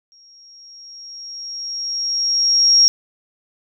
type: tone with exponential growth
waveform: sine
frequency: 5588 Hz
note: F8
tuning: in tune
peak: -7 dBFS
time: 0.12-2.88 s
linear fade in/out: 0 ms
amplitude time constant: 600 ms
effects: none